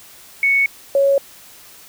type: tone pair in turn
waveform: sine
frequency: 2217 / 554.2 Hz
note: C#7 / C#5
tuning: 0 / -1 cents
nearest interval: 2 octaves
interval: 2401 cents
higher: first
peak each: -12 / -11 dBFS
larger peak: second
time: 0.43-0.66 / 0.95-1.18 s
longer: neither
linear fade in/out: 2 ms
effects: white hiss -43 dBFS RMS until 1.88 s